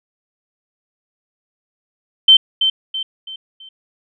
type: tone with echo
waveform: sine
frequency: 3100 Hz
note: G7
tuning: 20 cents flat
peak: -4 dBFS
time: 2.28-2.37 s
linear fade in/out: 5 ms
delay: 330 ms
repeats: 4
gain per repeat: -8 dB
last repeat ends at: 3.69 s
effects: none